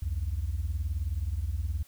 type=beating tone pair; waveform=sine; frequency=65.41 / 84.41 Hz; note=C2 / E2; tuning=0 / +42 cents; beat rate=19 Hz; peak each=-30 dBFS; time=0.02-1.83 s; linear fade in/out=5 ms; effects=tanh soft clip ceiling -23 dBFS + white hiss -59 dBFS RMS until 1.87 s